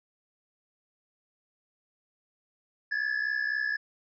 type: tone pair together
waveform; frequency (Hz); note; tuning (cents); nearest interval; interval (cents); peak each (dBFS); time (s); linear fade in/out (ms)
triangle; 1670 / 1733.9; G#6 / A6; +9 / -26; minor second; 65; -29 / -28; 2.91-3.77; 10
effects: resampled to 16000 Hz